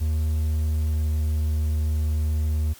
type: tone with pitch glide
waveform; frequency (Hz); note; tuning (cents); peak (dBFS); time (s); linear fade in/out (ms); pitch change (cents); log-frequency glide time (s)
triangle; 77.78 to 76.71; D#2 to D#2; 0 to -24; -18; 0-2.74; 20; -24; 0.13-1.23
effects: white hiss -48 dBFS RMS until 2.79 s + MP3 96 kbps